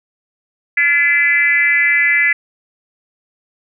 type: tone with frequency modulation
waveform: sine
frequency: 2026 Hz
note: B6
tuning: 44 cents sharp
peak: -10 dBFS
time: 0.77-2.33 s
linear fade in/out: 5 ms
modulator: 312 Hz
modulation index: 0.94
effects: none